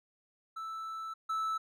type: tone pair in turn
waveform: triangle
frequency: 1318.5 / 1311.7 Hz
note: E6 / E6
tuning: 0 / -9 cents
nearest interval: unison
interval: 9 cents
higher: first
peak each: -36 / -29 dBFS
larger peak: second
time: 0.56-1.14 / 1.29-1.58 s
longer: first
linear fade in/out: 10 ms
effects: none